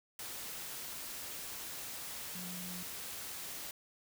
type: tone in noise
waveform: sine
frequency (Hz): 180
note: F#3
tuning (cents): -47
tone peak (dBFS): -45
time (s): 2.35-2.83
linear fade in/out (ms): 2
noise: white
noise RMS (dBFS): -44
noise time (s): 0.19-3.71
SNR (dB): -4
effects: none